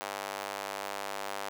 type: tone with high-pass filter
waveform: square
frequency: 49.87 Hz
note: G1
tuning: 30 cents sharp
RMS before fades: -38 dBFS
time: 0.01-1.49 s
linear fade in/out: 0 ms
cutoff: 710 Hz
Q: 1.3
effects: none